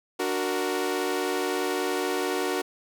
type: chord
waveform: sawtooth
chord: D augmented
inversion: none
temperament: equal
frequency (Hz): 293.7 / 370 / 466.2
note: D4 / F#4 / A#4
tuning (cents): 0 / 0 / 0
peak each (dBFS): -28 / -24 / -27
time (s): 0.19-2.62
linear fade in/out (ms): 10
effects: none